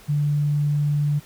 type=tone; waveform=sine; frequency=146.7 Hz; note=D3; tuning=2 cents flat; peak=-18 dBFS; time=0.08-1.2 s; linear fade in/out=20 ms; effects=pink hiss -48 dBFS RMS until 1.25 s